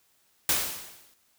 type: noise with exponential decay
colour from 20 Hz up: white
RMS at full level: -22 dBFS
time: 0.49-1.14 s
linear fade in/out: 2 ms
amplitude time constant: 140 ms
effects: white hiss -67 dBFS RMS until 1.38 s